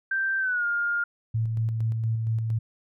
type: tone with pitch glide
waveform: sine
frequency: 1567 to 1412.3 Hz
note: G6 to F6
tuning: -1 to +19 cents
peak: -23 dBFS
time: 0.11-1.04 s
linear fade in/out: 5 ms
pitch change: -180 cents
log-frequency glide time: 0.39-0.65 s
type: tone with tremolo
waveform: sine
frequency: 112.4 Hz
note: A2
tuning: 37 cents sharp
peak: -22 dBFS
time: 1.34-2.59 s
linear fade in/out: 10 ms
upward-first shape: square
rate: 4.3 Hz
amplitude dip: 30%
effects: none